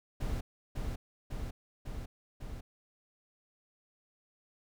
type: noise with echo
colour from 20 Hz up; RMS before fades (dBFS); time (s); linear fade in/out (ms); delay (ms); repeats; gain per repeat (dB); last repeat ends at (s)
brown; -34; 0.2-0.41; 10; 550; 4; -2; 2.61
effects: none